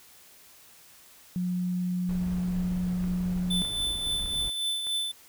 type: tone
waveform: sine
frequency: 180 Hz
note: F#3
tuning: 47 cents flat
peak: -26 dBFS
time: 1.36-3.62 s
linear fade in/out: 0 ms
type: noise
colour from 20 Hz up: brown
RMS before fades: -38 dBFS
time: 2.09-4.5 s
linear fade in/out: 2 ms
type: click train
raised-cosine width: 0.5 ms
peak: -31 dBFS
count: 4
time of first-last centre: 3.04-4.869 s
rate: 1.64 Hz
type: tone with tremolo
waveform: square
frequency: 3520 Hz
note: A7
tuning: in tune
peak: -26 dBFS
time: 3.5-5.12 s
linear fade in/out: 10 ms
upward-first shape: triangle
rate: 3.6 Hz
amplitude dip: 50%
effects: white hiss -54 dBFS RMS until 5.28 s